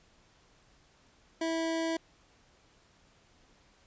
25% pulse tone, 327 Hz, E4, 14 cents flat, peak -26 dBFS, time 1.41-1.97 s, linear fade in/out 5 ms, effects pink hiss -64 dBFS RMS until 3.86 s + resampled to 16000 Hz

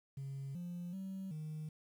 sine tone with pitch steps, 136.9 / 175.4 / 191.4 / 154.7 Hz, C#3 / F3 / G3 / D#3, -21 / +8 / -41 / -10 cents, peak -39 dBFS, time 0.17-1.69 s, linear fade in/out 5 ms, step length 380 ms, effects tanh soft clip ceiling -39 dBFS + 11-bit

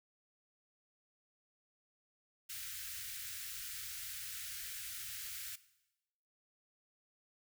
white band-stop noise, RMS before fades -45 dBFS, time 2.49-5.56 s, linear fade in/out 10 ms, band 120 to 1400 Hz, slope 48 dB/octave, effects noise-tail reverb RT60 0.9 s tail -17 dB re dry

